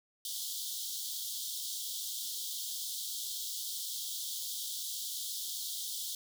pink high-pass noise, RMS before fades -39 dBFS, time 0.25-6.15 s, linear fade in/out 2 ms, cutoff 3200 Hz, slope 96 dB/octave, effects none

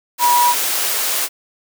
sine tone in noise, 969 Hz, B5, 33 cents flat, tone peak -11 dBFS, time 0.19-0.55 s, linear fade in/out 50 ms, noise white, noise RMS -19 dBFS, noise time 0.18-1.29 s, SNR +5 dB, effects high-pass 400 Hz 12 dB/octave

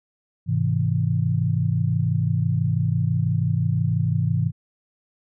sine chord, Ab augmented, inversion none, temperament just, 103.83 / 129.78 / 162.23 Hz, Ab2 / C3 / E3, 0 / -14 / -27 cents, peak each -23 dBFS, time 0.46-4.52 s, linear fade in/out 50 ms, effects none

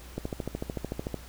click train, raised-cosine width 2 ms, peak -18 dBFS, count 14, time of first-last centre 0.18-1.143 s, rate 13.5 Hz, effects added 60 Hz sine -45 dBFS peak until 1.28 s + pink hiss -50 dBFS RMS until 1.28 s

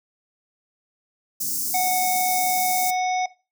white band-stop noise, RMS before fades -26 dBFS, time 1.4-2.91 s, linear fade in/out 10 ms, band 320 to 5100 Hz, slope 48 dB/octave
harmonic tone, 737 Hz, F#5, 7 cents flat, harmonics 1 / 3 / 5 / 7 / 8, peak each -20 / -29 / -39 / -40 / -37 dBFS, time 1.74-3.26 s, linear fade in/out 5 ms
effects noise-tail reverb RT60 0.3 s tail -19 dB re dry + high-pass 200 Hz 12 dB/octave

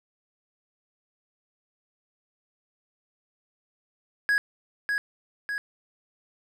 triangle tone with echo, 1661.2 Hz, G#6, in tune, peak -18 dBFS, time 4.29-4.38 s, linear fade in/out 0 ms, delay 600 ms, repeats 2, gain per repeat -4 dB, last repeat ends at 5.58 s, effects none

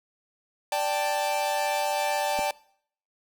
45% pulse chord, D suspended fourth, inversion none, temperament equal, 587.3 / 784 / 880 Hz, D5 / G5 / A5, 0 / 0 / 0 cents, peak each -29 dBFS, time 0.72-2.51 s, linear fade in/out 2 ms
clicks, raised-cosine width 2 ms, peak -25 dBFS, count 2, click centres 2.389 / 2.393 s
effects noise-tail reverb RT60 0.6 s tail -22 dB re dry

